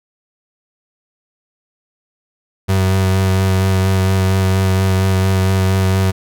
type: tone with vibrato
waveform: 35% pulse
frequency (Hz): 94.9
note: F#2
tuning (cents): +44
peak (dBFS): -10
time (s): 2.68-6.12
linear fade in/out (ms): 20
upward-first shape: sine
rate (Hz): 4.3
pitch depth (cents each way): 16
effects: none